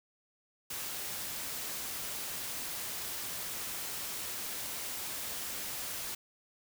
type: noise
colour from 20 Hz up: white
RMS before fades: -39 dBFS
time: 0.7-6.15 s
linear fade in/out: 5 ms
effects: none